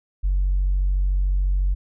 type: tone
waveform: sine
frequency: 46.91 Hz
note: F#1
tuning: 25 cents sharp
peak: -16 dBFS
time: 0.23-1.75 s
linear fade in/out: 20 ms
effects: tanh soft clip ceiling -14 dBFS